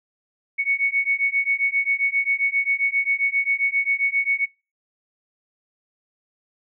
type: beating tone pair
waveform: sine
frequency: 2217 / 2224.5 Hz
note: C#7 / C#7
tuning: 0 / +5 cents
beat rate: 7.5 Hz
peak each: -22 dBFS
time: 0.58-4.46 s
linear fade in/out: 20 ms
effects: noise-tail reverb RT60 0.3 s tail -25 dB re dry